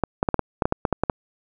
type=clicks; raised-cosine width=1 ms; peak=-5 dBFS; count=12; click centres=0.037 / 0.229 / 0.288 / 0.343 / 0.393 / 0.622 / 0.655 / 0.724 / 0.852 / 0.927 / 1.036 / 1.098 s; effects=none